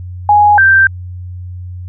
sine tone pair in turn, 830.6 / 1568 Hz, G#5 / G6, 0 / 0 cents, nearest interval major seventh, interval 1100 cents, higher second, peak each -4 dBFS, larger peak neither, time 0.29-0.58 / 0.58-0.87 s, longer neither, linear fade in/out 2 ms, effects added 90 Hz sine -23 dBFS peak until 1.88 s

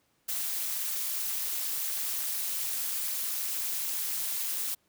blue noise with amplitude modulation, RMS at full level -29 dBFS, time 0.28-4.75 s, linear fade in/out 10 ms, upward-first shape sine, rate 225 Hz, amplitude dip 75%, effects pink hiss -71 dBFS RMS until 4.88 s + high-pass 80 Hz 12 dB/octave

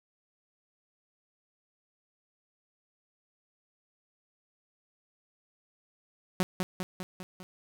sawtooth tone with echo, 184.1 Hz, F#3, 8 cents flat, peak -20 dBFS, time 6.4-6.43 s, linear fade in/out 0 ms, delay 200 ms, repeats 5, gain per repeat -4 dB, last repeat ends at 7.43 s, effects 10-bit

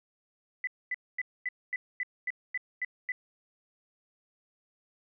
sine tone bursts, 1998 Hz, B6, 20 cents sharp, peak -29 dBFS, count 10, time 0.64-3.12 s, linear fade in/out 2 ms, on 32 ms, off 240 ms, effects none

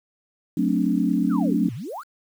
sine chord, D dominant seventh, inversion first, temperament just, 183.54 / 220.2 / 264.3 / 293.7 Hz, F#3 / A3 / C4 / D4, -14 / +2 / +18 / 0 cents, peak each -24 dBFS, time 0.57-1.69 s, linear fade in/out 5 ms
sine exponential two-way sweep, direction down then up, 1616 to 105.3 to 1616 Hz, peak -30 dBFS, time 1.29-2.04 s, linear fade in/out 50 ms, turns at 1.74 s
effects 8-bit

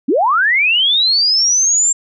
sine linear sweep, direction up, 222.7 to 7460 Hz, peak -10 dBFS, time 0.08-1.93 s, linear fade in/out 10 ms, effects none

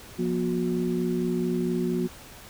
sine tone cluster, 175.5 / 239.9 / 362.6 Hz, F3 / A#3 / F#4, +9 / +50 / -35 cents, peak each -28 dBFS, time 0.18-2.08 s, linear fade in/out 20 ms, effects pink hiss -46 dBFS RMS until 2.49 s

